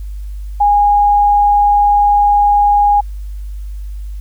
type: tone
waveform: sine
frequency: 821 Hz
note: G#5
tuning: 20 cents flat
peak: -7 dBFS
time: 0.6-3.01 s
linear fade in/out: 10 ms
effects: added 50 Hz sine -22 dBFS peak until 4.2 s + white hiss -52 dBFS RMS until 4.2 s